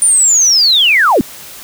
sine linear sweep, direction down, 9397 to 190.3 Hz, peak -6 dBFS, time 0.02-1.21 s, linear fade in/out 0 ms, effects white hiss -32 dBFS RMS until 1.63 s

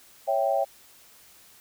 sine chord, C# diminished, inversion none, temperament equal, 554.4 / 659.3 / 784 Hz, C#5 / E5 / G5, 0 / 0 / 0 cents, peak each -26 dBFS, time 0.27-0.65 s, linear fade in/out 20 ms, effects white hiss -54 dBFS RMS until 1.6 s

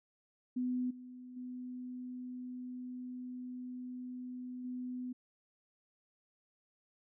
sine tone with level steps, 250.5 Hz, B3, 25 cents sharp, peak -32 / -47 / -41 / -38 dBFS, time 0.56-5.13 s, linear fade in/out 10 ms, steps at 0.9 / 1.36 / 4.64 s, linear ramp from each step 10 ms, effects none

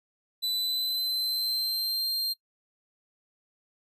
45% pulse tone with pitch glide, 3994 to 4183 Hz, B7 to C8, +19 to -1 cents, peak -26 dBFS, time 0.42-2.34 s, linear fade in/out 20 ms, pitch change +80 cents, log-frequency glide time 0.56-2.1 s, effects noise-tail reverb RT60 0.1 s tail -22 dB re dry + resampled to 32000 Hz

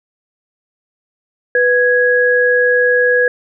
sine tone pair together, 493.9 / 1661.2 Hz, B4 / G#6, 0 / 0 cents, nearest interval octave + major sixth, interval 2100 cents, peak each -12 dBFS, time 1.55-3.28 s, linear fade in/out 2 ms, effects none

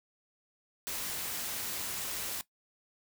white noise, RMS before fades -37 dBFS, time 0.87-2.41 s, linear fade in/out 0 ms, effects noise-tail reverb RT60 0.1 s tail -17 dB re dry

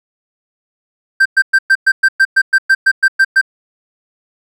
triangle tone bursts, 1568 Hz, G6, in tune, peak -4 dBFS, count 14, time 1.2-3.414 s, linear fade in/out 10 ms, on 56 ms, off 110 ms, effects none

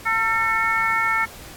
harmonic tone with a mistuned harmonic, 450.4 Hz, A4, 40 cents sharp, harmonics 2 / 3 / 4 / 5, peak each -26 / -22 / -24 / -23 dBFS, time 0.05-1.26 s, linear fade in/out 20 ms, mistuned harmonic 5, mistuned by -41 cents, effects pink hiss -41 dBFS RMS until 1.56 s + AAC 64 kbps

